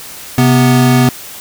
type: tone pair together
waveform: square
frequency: 130.81 / 246.7 Hz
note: C3 / B3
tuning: 0 / -2 cents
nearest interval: major seventh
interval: 1098 cents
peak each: -10 dBFS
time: 0.38-1.09 s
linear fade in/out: 2 ms
effects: white hiss -30 dBFS RMS until 1.4 s